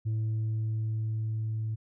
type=tone with level ramp; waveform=sine; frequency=110 Hz; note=A2; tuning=in tune; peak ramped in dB=-24 to -28 dBFS; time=0.05-1.76 s; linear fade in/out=20 ms; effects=tanh soft clip ceiling -26 dBFS